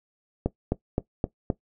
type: click train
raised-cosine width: 2 ms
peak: -10 dBFS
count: 5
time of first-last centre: 0.46-1.502 s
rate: 3.84 Hz
effects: noise-tail reverb RT60 0.1 s tail -17 dB re dry